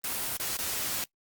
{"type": "noise with dropouts", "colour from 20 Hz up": "white", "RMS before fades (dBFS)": -32, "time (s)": [0.04, 1.04], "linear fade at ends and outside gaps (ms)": 1, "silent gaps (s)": [[0.37, 0.398], [0.57, 0.588]], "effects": ["noise-tail reverb RT60 0.1 s tail -23 dB re dry", "Opus 24 kbps"]}